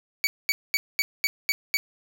25% pulse tone bursts, 2273 Hz, C#7, 43 cents sharp, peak -16 dBFS, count 7, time 0.24-1.77 s, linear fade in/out 0 ms, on 30 ms, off 220 ms, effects none

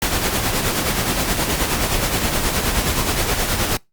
pink noise with tremolo, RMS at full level -18 dBFS, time 0.02-3.77 s, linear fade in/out 2 ms, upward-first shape sine, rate 9.5 Hz, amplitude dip 45%, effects noise-tail reverb RT60 0.2 s tail -26 dB re dry + Opus 48 kbps

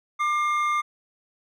triangle tone pair together, 1194 / 2127 Hz, D6 / C7, +28 / +28 cents, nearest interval minor seventh, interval 1000 cents, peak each -20 / -27 dBFS, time 0.19-0.82 s, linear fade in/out 20 ms, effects none

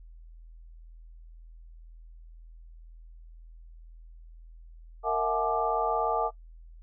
sine tone cluster, 460.3 / 653 / 730 / 857 / 1182 Hz, A#4 / E5 / F#5 / A5 / D6, -22 / -17 / -24 / -46 / +11 cents, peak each -31 dBFS, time 5.03-6.31 s, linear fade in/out 50 ms, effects noise-tail reverb RT60 0.1 s tail -21 dB re dry + added 41 Hz sine -46 dBFS peak until 6.82 s

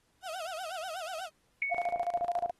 35% pulse tone with vibrato, 693 Hz, F5, 14 cents flat, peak -35 dBFS, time 0.22-1.3 s, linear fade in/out 50 ms, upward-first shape sine, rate 8.2 Hz, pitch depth 180 cents each way
sine tone with exponential decay, 2217 Hz, C#7, in tune, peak -27 dBFS, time 1.62-2.22 s, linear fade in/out 1 ms, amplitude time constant 130 ms
sine tone with tremolo, 698 Hz, F5, 1 cent flat, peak -27 dBFS, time 1.71-2.51 s, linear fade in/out 10 ms, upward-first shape square, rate 14 Hz, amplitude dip 80%
effects pink hiss -72 dBFS RMS until 2.59 s + AAC 32 kbps

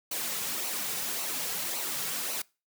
white noise with flanger, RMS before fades -33 dBFS, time 0.11-2.42 s, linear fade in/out 5 ms, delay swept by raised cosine 0.58 to 3.38 ms, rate 1.8 Hz, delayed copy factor -0.55, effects noise-tail reverb RT60 0.3 s tail -24 dB re dry + high-pass 150 Hz 12 dB/octave

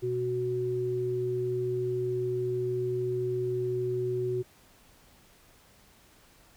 sine tone pair together, 123.58 / 370 Hz, B2 / F#4, +2 / 0 cents, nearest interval octave + perfect fifth, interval 1898 cents, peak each -34 / -28 dBFS, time 0.02-4.43 s, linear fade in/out 20 ms, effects pink hiss -59 dBFS RMS until 6.56 s

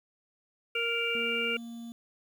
harmonic tone, 466.2 Hz, A#4, in tune, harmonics 1 / 3 / 5 / 6, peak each -34 / -36 / -32 / -32 dBFS, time 0.75-1.57 s, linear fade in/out 5 ms
triangle tone, 233.1 Hz, A#3, in tune, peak -37 dBFS, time 1.15-1.92 s, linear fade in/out 0 ms
effects 9-bit

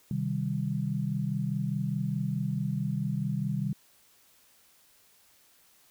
sine chord, C minor, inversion none, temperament equal, 130.81 / 155.56 / 196 Hz, C3 / Eb3 / G3, 0 / 0 / 0 cents, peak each -32 dBFS, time 0.11-3.73 s, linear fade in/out 2 ms, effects white hiss -62 dBFS RMS until 5.9 s

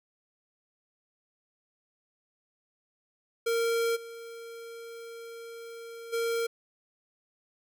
square tone with level steps, 462.2 Hz, A#4, 15 cents flat, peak -26 / -42 / -28 dBFS, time 3.46-6.47 s, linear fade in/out 10 ms, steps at 3.95 / 6.12 s, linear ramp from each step 20 ms, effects none

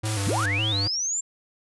square tone with vibrato, 103.6 Hz, G#2, 4 cents flat, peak -26 dBFS, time 0.03-0.88 s, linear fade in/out 10 ms, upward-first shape square, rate 3.6 Hz, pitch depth 74 cents each way
white high-pass noise, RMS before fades -31 dBFS, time 0.05-0.46 s, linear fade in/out 5 ms, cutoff 270 Hz, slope 24 dB/octave
sine linear sweep, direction up, 55 to 7459 Hz, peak -24 dBFS, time 0.26-1.21 s, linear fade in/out 10 ms
effects resampled to 24000 Hz

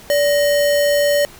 sine tone with sample-and-hold, 578 Hz, D5, 28 cents flat, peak -12 dBFS, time 0.1-1.25 s, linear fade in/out 0 ms, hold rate 2450 Hz, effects pink hiss -41 dBFS RMS until 1.39 s

